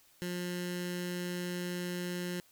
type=tone with notch filter; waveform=15% pulse; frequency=177.7 Hz; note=F3; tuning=30 cents sharp; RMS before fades=-37 dBFS; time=0.22-2.4 s; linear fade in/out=0 ms; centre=700 Hz; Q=0.82; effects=white hiss -64 dBFS RMS until 2.51 s